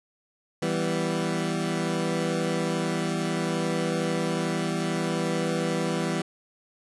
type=chord; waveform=20% pulse; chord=E minor; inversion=none; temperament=equal; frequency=164.81 / 196 / 246.9 Hz; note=E3 / G3 / B3; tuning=0 / 0 / 0 cents; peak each=-23 / -25 / -27 dBFS; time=0.62-6.22 s; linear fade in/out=5 ms; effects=resampled to 24000 Hz